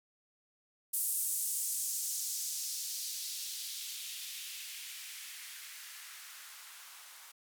violet noise with band-pass filter sweep, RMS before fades -40 dBFS, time 0.93-7.32 s, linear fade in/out 10 ms, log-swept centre 10000 to 990 Hz, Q 1.5, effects none

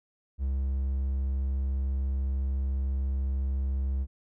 triangle tone, 67 Hz, C2, 42 cents sharp, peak -24 dBFS, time 0.38-4.07 s, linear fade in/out 50 ms, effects none

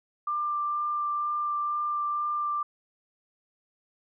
sine tone with vibrato, 1187 Hz, D6, 18 cents sharp, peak -26 dBFS, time 0.27-2.63 s, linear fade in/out 5 ms, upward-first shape sine, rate 2.1 Hz, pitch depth 9 cents each way, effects none

